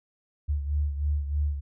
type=beating tone pair; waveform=sine; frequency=72.6 / 75.8 Hz; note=D2 / D#2; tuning=-19 / -45 cents; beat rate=3.2 Hz; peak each=-25 / -32 dBFS; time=0.48-1.61 s; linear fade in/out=20 ms; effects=none